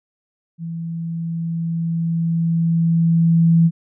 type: tone with level ramp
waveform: sine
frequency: 166.1 Hz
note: E3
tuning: 13 cents sharp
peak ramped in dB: -25 to -9 dBFS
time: 0.58-3.71 s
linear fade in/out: 50 ms
effects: none